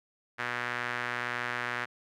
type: tone with band-pass filter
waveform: sawtooth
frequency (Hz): 121.8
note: B2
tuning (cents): -24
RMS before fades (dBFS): -34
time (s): 0.38-1.86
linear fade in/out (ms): 20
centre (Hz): 1700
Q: 2.4
effects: none